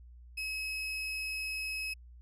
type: tone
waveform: 35% pulse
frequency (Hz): 2564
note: E7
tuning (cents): -49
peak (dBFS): -33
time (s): 0.37-1.94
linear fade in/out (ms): 10
effects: added 60 Hz sine -50 dBFS peak until 2.21 s + low-pass 12000 Hz 12 dB/octave